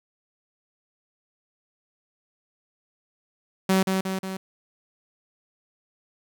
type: tone with echo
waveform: sawtooth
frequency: 189.9 Hz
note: F#3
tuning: 45 cents sharp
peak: -14 dBFS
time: 3.69-3.83 s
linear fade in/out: 5 ms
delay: 180 ms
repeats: 3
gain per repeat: -4 dB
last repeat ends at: 4.37 s
effects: 9-bit